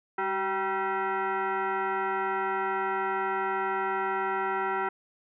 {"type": "tone with frequency modulation", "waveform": "sine", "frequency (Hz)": 198.4, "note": "G3", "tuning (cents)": 21, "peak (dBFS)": -26, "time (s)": [0.18, 4.89], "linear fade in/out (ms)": 5, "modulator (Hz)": 579, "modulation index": 2.6, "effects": []}